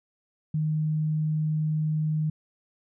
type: tone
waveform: sine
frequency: 154.7 Hz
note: D#3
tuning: 10 cents flat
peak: -23 dBFS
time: 0.54-2.3 s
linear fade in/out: 5 ms
effects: none